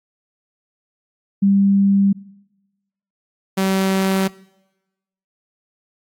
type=tone pair in turn; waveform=sine / sawtooth; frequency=197.8 / 191.61 Hz; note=G3 / G3; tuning=+16 / -39 cents; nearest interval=minor second; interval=55 cents; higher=first; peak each=-11 / -12 dBFS; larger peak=first; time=1.42-2.13 / 3.57-4.28 s; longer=neither; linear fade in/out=10 ms; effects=noise-tail reverb RT60 1.0 s tail -22 dB re dry + AAC 64 kbps